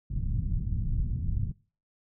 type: low-pass noise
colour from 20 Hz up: pink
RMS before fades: -29 dBFS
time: 0.1-1.52 s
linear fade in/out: 5 ms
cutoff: 160 Hz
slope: 24 dB/octave
effects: noise-tail reverb RT60 0.4 s tail -23 dB re dry